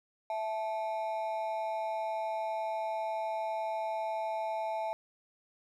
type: ring-modulated tone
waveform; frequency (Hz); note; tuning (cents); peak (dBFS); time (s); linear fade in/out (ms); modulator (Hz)
triangle; 765; G5; -42; -27; 0.3-4.93; 0; 106
effects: none